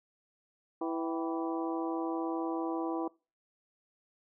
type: harmonic tone with a mistuned harmonic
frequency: 164.8 Hz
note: E3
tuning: in tune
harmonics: 2 / 3 / 4 / 5 / 6 / 7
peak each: -33 / -40 / -42 / -40 / -42 / -46 dBFS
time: 0.81-3.08 s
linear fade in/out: 5 ms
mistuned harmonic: 5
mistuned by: -100 cents
effects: noise-tail reverb RT60 0.3 s tail -23 dB re dry